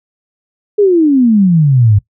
sine exponential sweep, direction down, 426 to 98 Hz, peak -5 dBFS, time 0.78-1.99 s, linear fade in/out 10 ms, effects noise-tail reverb RT60 0.1 s tail -18 dB re dry

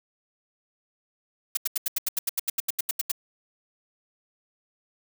blue noise bursts, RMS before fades -25 dBFS, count 16, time 1.55-3.117 s, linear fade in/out 5 ms, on 22 ms, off 81 ms, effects none

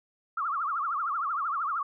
sine tone with vibrato, 1237 Hz, D#6, 10 cents flat, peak -27 dBFS, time 0.37-1.83 s, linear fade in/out 5 ms, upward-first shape triangle, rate 13 Hz, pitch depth 240 cents each way, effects none

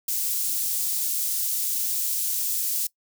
white high-pass noise, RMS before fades -26 dBFS, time 0.08-2.87 s, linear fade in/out 5 ms, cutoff 6400 Hz, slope 12 dB/octave, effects noise-tail reverb RT60 0.1 s tail -22 dB re dry

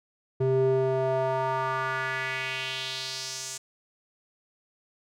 square tone with band-pass filter sweep, 131.5 Hz, C3, 9 cents sharp, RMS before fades -28 dBFS, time 0.4-3.58 s, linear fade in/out 10 ms, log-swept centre 310 to 7300 Hz, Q 2.6, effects none

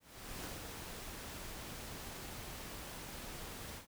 pink noise with ADSR envelope, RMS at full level -44 dBFS, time 0-3.87 s, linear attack 440 ms, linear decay 140 ms, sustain -3 dB, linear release 110 ms, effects none

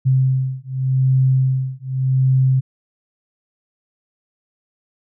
sine beating tone pair, 130.81 / 131.67 Hz, C3 / C3, 0 / +11 cents, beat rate 0.86 Hz, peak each -17 dBFS, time 0.05-2.61 s, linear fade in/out 20 ms, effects none

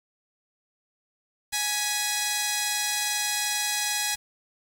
5% pulse tone pair together, 834 / 1953.5 Hz, G#5 / B6, +7 / -19 cents, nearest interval octave + minor third, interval 1474 cents, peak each -14 / -18 dBFS, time 1.52-4.16 s, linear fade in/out 20 ms, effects low-pass 12000 Hz 12 dB/octave + 7-bit

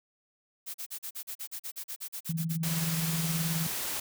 blue noise bursts, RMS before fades -38 dBFS, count 16, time 0.66-2.573 s, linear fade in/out 20 ms, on 83 ms, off 39 ms
sine tone with tremolo, 163.5 Hz, E3, 14 cents flat, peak -27 dBFS, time 2.29-3.67 s, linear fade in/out 5 ms, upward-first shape sine, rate 19 Hz, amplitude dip 50%
white noise, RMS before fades -34 dBFS, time 2.63-4 s, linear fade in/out 5 ms
effects none

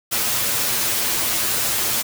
white noise with comb filter, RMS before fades -21 dBFS, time 0.11-2.03 s, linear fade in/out 20 ms, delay 8.8 ms, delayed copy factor +0.85, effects none

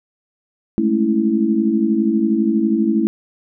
sine chord, A major seventh, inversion third, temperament equal, 207.7 / 220 / 277.2 / 329.6 Hz, G#3 / A3 / C#4 / E4, 0 / 0 / 0 / 0 cents, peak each -22 / -17 / -23 / -18 dBFS, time 0.78-3.07 s, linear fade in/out 0 ms, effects none

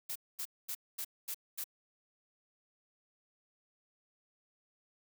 blue noise bursts, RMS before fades -39 dBFS, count 6, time 0.09-1.642 s, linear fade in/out 10 ms, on 67 ms, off 230 ms, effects none

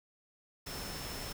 sine tone in noise, 5310 Hz, E8, 12 cents sharp, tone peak -47 dBFS, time 0.66-1.33 s, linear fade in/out 10 ms, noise pink, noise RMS -42 dBFS, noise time 0.66-1.33 s, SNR -8 dB, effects none

